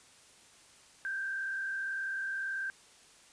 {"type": "tone with frequency modulation", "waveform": "sine", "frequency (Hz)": 1573, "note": "G6", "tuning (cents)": 6, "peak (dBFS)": -33, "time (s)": [1.05, 2.7], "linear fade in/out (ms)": 0, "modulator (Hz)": 38.2, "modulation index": 0.91, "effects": ["white hiss -59 dBFS RMS until 3.32 s", "resampled to 22050 Hz"]}